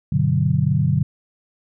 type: chord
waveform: sine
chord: G major seventh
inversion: none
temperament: equal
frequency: 98 / 123.47 / 146.83 / 185 Hz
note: G2 / B2 / D3 / F#3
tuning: 0 / 0 / 0 / 0 cents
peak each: -24 / -21 / -18 / -23 dBFS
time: 0.12-1.03 s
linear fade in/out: 5 ms
effects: none